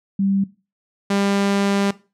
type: tone pair in turn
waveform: sine / sawtooth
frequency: 196 / 199.31 Hz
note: G3 / G3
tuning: 0 / +29 cents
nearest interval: unison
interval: 29 cents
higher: second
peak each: -16 / -13 dBFS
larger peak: second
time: 0.19-0.44 / 1.1-1.91 s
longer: second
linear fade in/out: 5 ms
effects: noise-tail reverb RT60 0.3 s tail -18 dB re dry + low-pass 8000 Hz 12 dB/octave